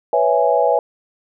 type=chord; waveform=sine; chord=C# minor seventh; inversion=third; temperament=equal; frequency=493.9 / 554.4 / 659.3 / 830.6 Hz; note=B4 / C#5 / E5 / G#5; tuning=0 / 0 / 0 / 0 cents; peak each=-18 dBFS; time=0.13-0.79 s; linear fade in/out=2 ms; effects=none